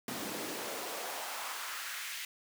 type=noise with high-pass filter sweep; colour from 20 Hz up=pink; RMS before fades=-40 dBFS; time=0.08-2.25 s; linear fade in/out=2 ms; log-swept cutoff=200 to 2300 Hz; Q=1.6; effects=none